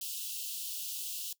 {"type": "high-pass noise", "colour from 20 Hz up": "white", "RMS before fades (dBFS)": -39, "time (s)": [0.01, 1.33], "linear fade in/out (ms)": 5, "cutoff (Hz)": 2700, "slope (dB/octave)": 96, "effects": ["noise-tail reverb RT60 0.1 s tail -19 dB re dry"]}